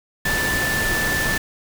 sine tone in noise, 1760 Hz, A6, in tune, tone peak -21 dBFS, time 0.25-1.38 s, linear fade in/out 5 ms, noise pink, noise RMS -24 dBFS, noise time 0.25-1.38 s, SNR 0 dB, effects none

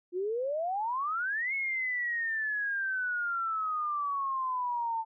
sine exponential two-way sweep, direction up then down, 345.5 to 2200 to 888 Hz, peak -29 dBFS, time 0.12-5.05 s, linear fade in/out 50 ms, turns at 1.54 s, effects none

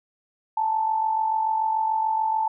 sine tone with amplitude modulation, 880 Hz, A5, in tune, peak -18 dBFS, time 0.57-2.48 s, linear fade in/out 5 ms, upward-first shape sine, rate 46.9 Hz, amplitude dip 55%, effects none

